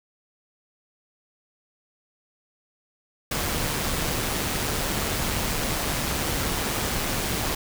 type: noise with amplitude modulation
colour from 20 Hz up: pink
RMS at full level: -25 dBFS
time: 3.31-7.55 s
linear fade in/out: 5 ms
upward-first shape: sine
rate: 149 Hz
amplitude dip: 35%
effects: none